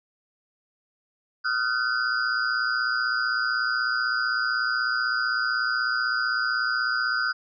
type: tone cluster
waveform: sine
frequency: 1259 / 1394 / 1510 / 4874 Hz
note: D#6 / F6 / F#6 / D#8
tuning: +20 / -4 / +35 / -37 cents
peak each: -32 / -28 / -25 / -32 dBFS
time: 1.44-7.33 s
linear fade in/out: 20 ms
effects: none